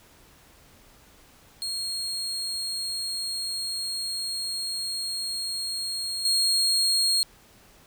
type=tone with level steps; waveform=35% pulse; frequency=4261 Hz; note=C8; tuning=31 cents sharp; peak=-27 / -19 dBFS; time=1.62-7.23 s; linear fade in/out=0 ms; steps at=6.25 s; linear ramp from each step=2 ms; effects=pink hiss -55 dBFS RMS until 7.86 s